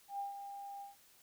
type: tone with ADSR envelope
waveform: sine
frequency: 800 Hz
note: G5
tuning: 35 cents sharp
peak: -36 dBFS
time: 0.08-0.96 s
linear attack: 110 ms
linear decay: 140 ms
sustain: -8 dB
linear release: 150 ms
effects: white hiss -65 dBFS RMS until 1.22 s